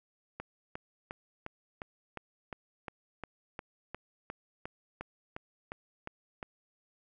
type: click train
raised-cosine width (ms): 0.5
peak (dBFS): -24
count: 18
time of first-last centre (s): 0.4-6.428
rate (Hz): 2.82
effects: none